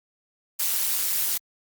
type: noise with amplitude modulation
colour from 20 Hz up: blue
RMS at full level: -21 dBFS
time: 0.59-1.38 s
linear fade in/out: 10 ms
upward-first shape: sine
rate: 193 Hz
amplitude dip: 85%
effects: Opus 48 kbps